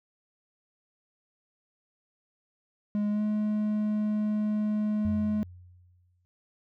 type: tone with pitch glide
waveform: triangle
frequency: 207.7 to 211.8 Hz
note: G#3 to G#3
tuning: 0 to +34 cents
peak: -23 dBFS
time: 2.95-5.43 s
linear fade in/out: 0 ms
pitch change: +34 cents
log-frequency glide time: 3.1-3.22 s
type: tone with exponential decay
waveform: sine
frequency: 89.4 Hz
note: F2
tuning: 41 cents sharp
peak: -29 dBFS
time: 5.05-6.25 s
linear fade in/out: 0 ms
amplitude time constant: 260 ms
effects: none